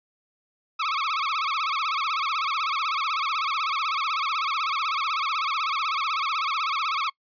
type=tone with vibrato; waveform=sawtooth; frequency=1195 Hz; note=D6; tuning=30 cents sharp; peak=-20 dBFS; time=0.79-7.1 s; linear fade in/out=10 ms; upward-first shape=sine; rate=16 Hz; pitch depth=180 cents each way; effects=noise-tail reverb RT60 0.1 s tail -25 dB re dry + resampled to 11025 Hz